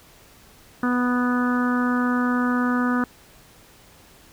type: harmonic tone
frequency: 246.9 Hz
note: B3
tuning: in tune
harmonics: 1 / 2 / 3 / 4 / 5 / 6 / 7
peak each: -20 / -32 / -35 / -32 / -28 / -29 / -36 dBFS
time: 0.83-3.04 s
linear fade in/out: 2 ms
effects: pink hiss -51 dBFS RMS until 4.32 s